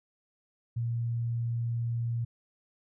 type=tone; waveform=sine; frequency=117.3 Hz; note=A#2; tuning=11 cents sharp; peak=-28 dBFS; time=0.76-2.25 s; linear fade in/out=10 ms; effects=none

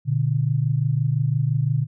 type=tone pair together; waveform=sine; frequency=120.6 / 146.46 Hz; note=B2 / D3; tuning=-41 / -4 cents; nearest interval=minor third; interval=337 cents; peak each=-21 dBFS; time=0.05-1.87 s; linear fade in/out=50 ms; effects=none

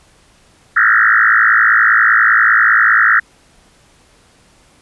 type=tone with frequency modulation; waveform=sine; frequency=1612 Hz; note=G6; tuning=48 cents sharp; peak=-7 dBFS; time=0.76-3.2 s; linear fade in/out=10 ms; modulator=55.1 Hz; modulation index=5.5; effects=pink hiss -50 dBFS RMS until 4.81 s + resampled to 24000 Hz

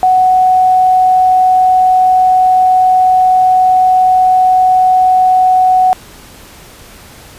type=tone; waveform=sine; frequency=742 Hz; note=F#5; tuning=5 cents sharp; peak=-5 dBFS; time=0.03-5.93 s; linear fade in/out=0 ms; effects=pink hiss -36 dBFS RMS until 7.38 s + resampled to 32000 Hz

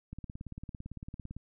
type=click train; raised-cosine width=5 ms; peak=-29 dBFS; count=23; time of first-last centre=0.13-1.366 s; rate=17.8 Hz; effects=none

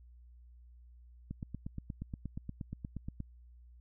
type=click train; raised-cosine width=5 ms; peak=-27 dBFS; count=17; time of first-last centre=1.31-3.203 s; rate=8.45 Hz; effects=added 60 Hz sine -54 dBFS peak until 3.8 s

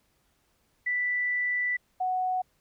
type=tone pair in turn; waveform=sine; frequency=1975.5 / 740 Hz; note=B6 / F#5; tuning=0 / 0 cents; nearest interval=octave + perfect fourth; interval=1700 cents; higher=first; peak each=-25 dBFS; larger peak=neither; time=0.86-1.77 / 2-2.42 s; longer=first; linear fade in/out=10 ms; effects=pink hiss -70 dBFS RMS until 2.6 s

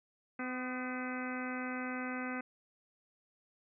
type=harmonic tone with a mistuned harmonic; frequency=254 Hz; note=B3; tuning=49 cents sharp; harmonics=1 / 2 / 3 / 4 / 5 / 6 / 7 / 8 / 9 / 10; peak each=-39 / -46 / -47 / -52 / -46 / -44 / -54 / -46 / -55 / -50 dBFS; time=0.39-2.41 s; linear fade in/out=5 ms; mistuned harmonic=5; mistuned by=-40 cents; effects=none

